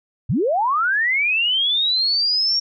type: linear sweep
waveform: sine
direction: up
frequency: 84.8 to 5588 Hz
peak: -16 dBFS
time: 0.29-2.6 s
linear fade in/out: 10 ms
effects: none